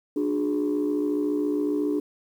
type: tone cluster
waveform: sine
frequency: 295.7 / 363.1 / 417.4 Hz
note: D4 / F#4 / G#4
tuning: +12 / -33 / +9 cents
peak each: -23 / -30 / -27 dBFS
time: 0.16-2 s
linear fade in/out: 5 ms
effects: tanh soft clip ceiling -17 dBFS + 9-bit